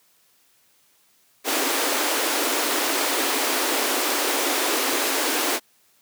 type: high-pass noise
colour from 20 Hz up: pink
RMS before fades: -23 dBFS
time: 1.44-5.6 s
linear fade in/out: 50 ms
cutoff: 260 Hz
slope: 96 dB/octave
effects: white hiss -61 dBFS RMS until 6.01 s + high-pass 100 Hz 12 dB/octave